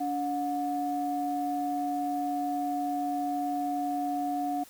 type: tone pair together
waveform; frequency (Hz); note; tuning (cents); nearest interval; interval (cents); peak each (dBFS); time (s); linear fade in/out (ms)
sine; 287.3 / 724; D4 / F#5; -38 / -38; octave + major third; 1600; -31 / -29; 0-4.64; 10
effects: tanh soft clip ceiling -20 dBFS + white hiss -53 dBFS RMS until 4.69 s